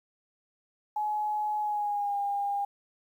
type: tone with pitch glide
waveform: sine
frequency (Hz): 845 to 806.4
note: G#5 to G5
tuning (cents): +30 to +49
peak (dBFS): -27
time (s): 0.96-2.65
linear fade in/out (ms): 5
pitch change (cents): -81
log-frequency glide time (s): 1.6-2.17
effects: 10-bit